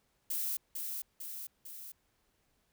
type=noise with echo; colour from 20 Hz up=violet; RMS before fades=-35 dBFS; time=0.3-0.57 s; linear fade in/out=5 ms; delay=450 ms; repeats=3; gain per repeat=-4 dB; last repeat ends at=1.92 s; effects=pink hiss -75 dBFS RMS until 2.72 s